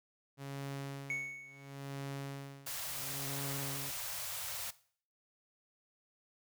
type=tone with tremolo; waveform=sawtooth; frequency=138.59 Hz; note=C#3; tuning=in tune; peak=-35 dBFS; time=0.37-3.93 s; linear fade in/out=50 ms; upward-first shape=sine; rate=0.72 Hz; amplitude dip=95%
type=tone with exponential decay; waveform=triangle; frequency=2217 Hz; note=C#7; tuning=in tune; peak=-31 dBFS; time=1.1-1.93 s; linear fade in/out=1 ms; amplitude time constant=180 ms
type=band-stop noise; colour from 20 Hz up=white; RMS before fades=-41 dBFS; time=2.66-4.71 s; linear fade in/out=10 ms; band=160 to 490 Hz; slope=96 dB/octave
effects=noise-tail reverb RT60 0.5 s tail -18 dB re dry